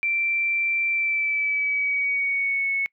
sine tone with pitch glide, 2349 to 2204 Hz, D7 to C#7, 0 to -11 cents, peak -21 dBFS, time 0.03-2.86 s, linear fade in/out 0 ms, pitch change -111 cents, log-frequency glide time 0.89-2.71 s, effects noise-tail reverb RT60 0.1 s tail -25 dB re dry

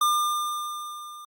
square tone with level ramp, 1201 Hz, D6, 38 cents sharp, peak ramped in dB -19 to -41 dBFS, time 0.01-1.25 s, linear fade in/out 5 ms, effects Opus 48 kbps

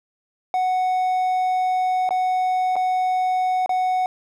triangle tone with dropouts, 740 Hz, F#5, in tune, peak -16 dBFS, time 0.54-4.06 s, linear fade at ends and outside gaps 1 ms, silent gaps 2.091-2.107 / 2.757-2.764 / 3.661-3.693 s, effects none

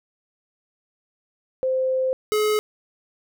sine / square tone pair in turn, 520 / 425.2 Hz, C5 / G#4, -11 / +41 cents, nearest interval minor third, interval 348 cents, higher first, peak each -19 dBFS, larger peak neither, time 1.63-2.13 / 2.32-2.59 s, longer first, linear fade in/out 0 ms, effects none

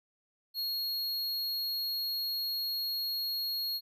square tone, 4300 Hz, C8, 47 cents sharp, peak -32 dBFS, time 0.54-3.81 s, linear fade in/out 50 ms, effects none

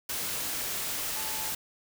sine tone in noise, 870 Hz, A5, 20 cents flat, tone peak -43 dBFS, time 1.16-1.5 s, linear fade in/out 5 ms, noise white, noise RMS -33 dBFS, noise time 0.09-1.55 s, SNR -13 dB, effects none

